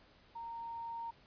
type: tone with level ramp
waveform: sine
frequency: 925 Hz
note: A#5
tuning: 14 cents flat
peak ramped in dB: -42 to -39 dBFS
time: 0.35-1.11 s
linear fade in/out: 10 ms
effects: pink hiss -64 dBFS RMS until 1.26 s + resampled to 11025 Hz